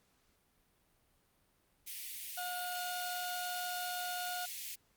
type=high-pass noise; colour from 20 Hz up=white; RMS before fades=-44 dBFS; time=1.86-4.76 s; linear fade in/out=20 ms; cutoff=2000 Hz; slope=48 dB/octave
type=harmonic tone; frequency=719 Hz; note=F#5; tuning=50 cents flat; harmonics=1 / 2 / 4 / 5 / 6; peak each=-40 / -43 / -50 / -51 / -50 dBFS; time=2.37-4.46 s; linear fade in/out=10 ms
effects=pink hiss -73 dBFS RMS until 4.96 s + Opus 48 kbps